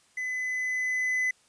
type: tone with level ramp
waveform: triangle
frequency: 2013 Hz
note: B6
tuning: 33 cents sharp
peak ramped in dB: -28 to -22 dBFS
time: 0.17-1.31 s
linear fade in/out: 5 ms
effects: white hiss -63 dBFS RMS until 1.48 s + resampled to 22050 Hz

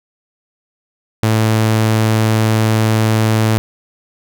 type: tone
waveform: sawtooth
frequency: 110 Hz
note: A2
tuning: in tune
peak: -7 dBFS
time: 1.23-3.58 s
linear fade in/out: 0 ms
effects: none

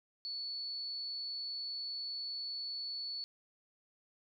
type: tone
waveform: sine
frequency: 4435 Hz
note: C#8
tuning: in tune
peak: -38 dBFS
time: 0.25-3.24 s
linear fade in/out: 0 ms
effects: none

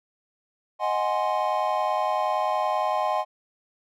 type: chord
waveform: triangle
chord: Ab dominant seventh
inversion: second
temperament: equal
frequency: 622.3 / 740 / 830.6 / 1046.5 Hz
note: Eb5 / Gb5 / Ab5 / C6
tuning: 0 / 0 / 0 / 0 cents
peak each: -26 dBFS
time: 0.79-3.25 s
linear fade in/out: 50 ms
effects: none

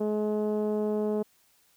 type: tone with low-pass filter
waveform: 10% pulse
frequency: 211.8 Hz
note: G#3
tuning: 34 cents sharp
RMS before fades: -28 dBFS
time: 0-1.23 s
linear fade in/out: 10 ms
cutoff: 430 Hz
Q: 1.5
effects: white hiss -65 dBFS RMS until 1.76 s

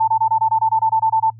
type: tone bursts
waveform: sine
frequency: 888 Hz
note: A5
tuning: 16 cents sharp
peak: -12 dBFS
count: 13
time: 0-1.303 s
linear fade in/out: 10 ms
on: 79 ms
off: 23 ms
effects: noise-tail reverb RT60 0.1 s tail -25 dB re dry + added 112 Hz sine -38 dBFS peak until 1.39 s

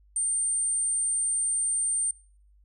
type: tone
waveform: sine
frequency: 8870 Hz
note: C#9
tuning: in tune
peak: -24 dBFS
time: 0.16-2.11 s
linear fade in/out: 2 ms
effects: noise-tail reverb RT60 0.6 s tail -26 dB re dry + added 50 Hz sine -56 dBFS peak until 2.64 s

